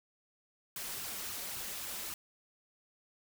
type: noise with flanger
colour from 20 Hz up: white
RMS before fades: -41 dBFS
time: 0.76-2.14 s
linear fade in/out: 2 ms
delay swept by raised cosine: 0.7 to 5.3 ms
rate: 3.7 Hz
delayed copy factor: +0.55
effects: none